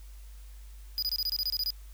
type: tone bursts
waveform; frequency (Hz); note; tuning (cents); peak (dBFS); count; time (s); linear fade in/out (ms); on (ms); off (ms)
square; 4937; D#8; -14; -28; 11; 0.98-1.704; 0; 44; 24
effects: added 50 Hz sine -44 dBFS peak until 1.93 s + white hiss -60 dBFS RMS until 1.93 s